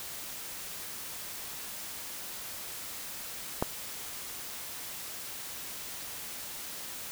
click, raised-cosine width 1 ms, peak -12 dBFS, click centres 3.625 s, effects white hiss -41 dBFS RMS until 7.11 s

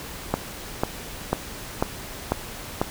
click train, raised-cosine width 1 ms, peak -6 dBFS, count 6, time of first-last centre 0.34-2.815 s, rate 2.02 Hz, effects pink hiss -37 dBFS RMS until 2.9 s

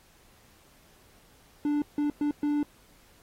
triangle tone bursts at uneven times, 293.7 Hz, D4, in tune, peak -22 dBFS, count 4, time 1.65-1.82 / 1.98-2.1 / 2.21-2.31 / 2.43-2.63 s, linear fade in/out 2 ms, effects pink hiss -60 dBFS RMS until 3.22 s + AAC 48 kbps

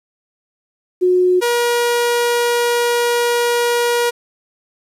sine / sawtooth tone pair in turn, 363.6 / 477.9 Hz, F#4 / A#4, -30 / +43 cents, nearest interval perfect fourth, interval 473 cents, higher second, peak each -10 dBFS, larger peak neither, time 1.01-1.41 / 1.41-4.11 s, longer second, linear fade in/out 20 ms, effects resampled to 32000 Hz + 8-bit

